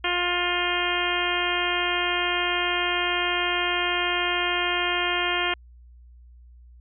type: harmonic tone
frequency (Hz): 353.4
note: F4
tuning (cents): +21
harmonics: 1 / 2 / 3 / 4 / 5 / 6 / 7 / 8 / 9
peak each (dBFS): -31 / -31 / -31 / -31 / -31 / -31 / -31 / -31 / -31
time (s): 0.04-5.54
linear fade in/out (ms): 5
effects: added 60 Hz sine -46 dBFS peak until 6.8 s